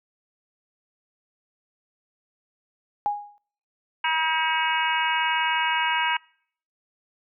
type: tone with exponential decay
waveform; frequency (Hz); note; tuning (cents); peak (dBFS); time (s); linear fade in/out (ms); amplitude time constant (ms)
sine; 824; G#5; -14; -18; 3.06-3.38; 0; 69
type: harmonic tone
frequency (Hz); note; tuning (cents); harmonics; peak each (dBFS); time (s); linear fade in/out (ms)
319.6; D#4; +47; 3 / 4 / 5 / 6 / 7 / 8 / 9; -24 / -35 / -28 / -35 / -29 / -32 / -29; 4.04-6.17; 5
effects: noise-tail reverb RT60 0.6 s tail -26 dB re dry